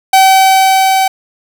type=tone with level ramp; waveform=45% pulse; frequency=766 Hz; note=G5; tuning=40 cents flat; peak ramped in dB=-3 to -8 dBFS; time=0.13-1.08 s; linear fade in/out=5 ms; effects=none